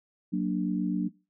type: chord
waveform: sine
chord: Gb augmented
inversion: none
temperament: equal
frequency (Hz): 185 / 233.1 / 293.7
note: Gb3 / Bb3 / D4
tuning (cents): 0 / 0 / 0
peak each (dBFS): -28 / -32 / -30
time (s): 0.32-1.09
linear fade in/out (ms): 20
effects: noise-tail reverb RT60 0.3 s tail -21 dB re dry